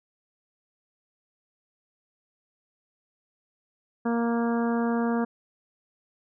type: harmonic tone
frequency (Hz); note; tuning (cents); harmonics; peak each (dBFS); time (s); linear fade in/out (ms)
233.7; A#3; +5; 1 / 2 / 3 / 4 / 5 / 6 / 7; -24 / -30 / -34 / -36 / -38 / -40 / -41; 4.05-5.25; 10
effects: none